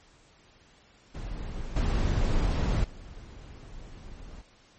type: noise with level steps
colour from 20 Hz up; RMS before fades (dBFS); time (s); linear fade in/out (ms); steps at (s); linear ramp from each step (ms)
brown; -36 / -25 / -44; 1.14-4.42; 10; 1.76 / 2.84; 2
effects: pink hiss -59 dBFS RMS until 4.78 s + MP3 32 kbps